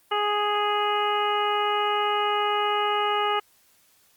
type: harmonic tone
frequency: 415.3 Hz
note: G#4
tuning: in tune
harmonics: 1 / 2 / 3 / 4 / 5 / 6 / 7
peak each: -28 / -26 / -26 / -36 / -35 / -38 / -31 dBFS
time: 0.11-3.4 s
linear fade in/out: 10 ms
effects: white hiss -61 dBFS RMS until 4.16 s + Opus 32 kbps